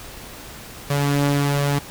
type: tone pair together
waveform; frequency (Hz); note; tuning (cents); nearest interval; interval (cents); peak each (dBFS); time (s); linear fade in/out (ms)
sawtooth; 142.4 / 286.2; C#3 / D4; +47 / -45; octave; 1208; -14 / -23; 0.9-1.79; 5
effects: pink hiss -38 dBFS RMS until 1.9 s